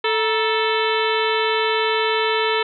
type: harmonic tone with a mistuned harmonic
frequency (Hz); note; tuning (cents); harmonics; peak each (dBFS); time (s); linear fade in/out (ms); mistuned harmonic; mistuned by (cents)
440; A4; 0; 1 / 2 / 3 / 4 / 5 / 6 / 7 / 8 / 9; -21 / -24 / -26 / -27 / -28 / -29 / -29 / -30 / -31; 0.04-2.63; 5; 2; +120
effects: none